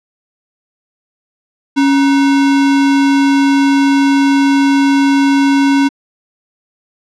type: tone with sample-and-hold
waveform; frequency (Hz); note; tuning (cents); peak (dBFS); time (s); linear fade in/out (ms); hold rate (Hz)
sine; 277.2; C#4; 0; -7; 1.76-5.89; 20; 1225
effects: low-pass 5000 Hz 12 dB/octave